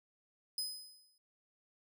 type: tone with exponential decay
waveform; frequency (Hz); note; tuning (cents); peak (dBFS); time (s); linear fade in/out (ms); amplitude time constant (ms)
sawtooth; 5030; D#8; +18; -31; 0.58-1.18; 2; 130
effects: none